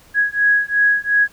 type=beating tone pair; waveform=sine; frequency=1661.2 / 1664 Hz; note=G#6 / G#6; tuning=0 / +3 cents; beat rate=2.8 Hz; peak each=-16 dBFS; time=0.14-1.28 s; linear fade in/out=50 ms; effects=pink hiss -49 dBFS RMS until 1.32 s